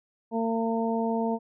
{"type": "harmonic tone", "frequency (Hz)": 227.3, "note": "A#3", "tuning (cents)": -43, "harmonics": [1, 2, 3, 4], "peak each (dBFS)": [-27, -30, -32, -33], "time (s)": [0.31, 1.39], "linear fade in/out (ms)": 50, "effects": []}